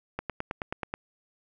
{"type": "click train", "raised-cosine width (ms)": 0.5, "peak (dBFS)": -16, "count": 8, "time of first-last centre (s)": [0.19, 0.939], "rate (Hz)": 9.34, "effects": []}